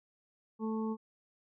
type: harmonic tone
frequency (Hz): 220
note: A3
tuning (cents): 0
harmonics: 1 / 2 / 4 / 5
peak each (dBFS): -33 / -39 / -45 / -47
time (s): 0.59-0.97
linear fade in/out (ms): 50
effects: none